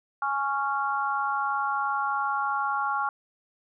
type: chord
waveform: sine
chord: Db major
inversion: second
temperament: just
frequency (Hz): 831.5 / 1108.7 / 1385.9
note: Ab5 / Db6 / F6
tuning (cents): +2 / 0 / -14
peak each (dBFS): -29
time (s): 0.22-3.09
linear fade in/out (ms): 2
effects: none